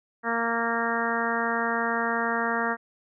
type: harmonic tone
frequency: 231.5 Hz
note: A#3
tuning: 12 cents flat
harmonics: 1 / 2 / 3 / 4 / 5 / 6 / 7 / 8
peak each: -32 / -32 / -32 / -32 / -32 / -32 / -32 / -32 dBFS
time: 0.23-2.77 s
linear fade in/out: 50 ms
effects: none